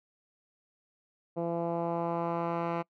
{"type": "tone with low-pass filter sweep", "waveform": "10% pulse", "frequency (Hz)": 169.2, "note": "E3", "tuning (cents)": 45, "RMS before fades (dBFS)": -32, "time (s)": [1.36, 2.83], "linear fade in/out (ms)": 20, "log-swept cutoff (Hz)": [580, 1700], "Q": 1.4, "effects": ["noise-tail reverb RT60 0.1 s tail -25 dB re dry"]}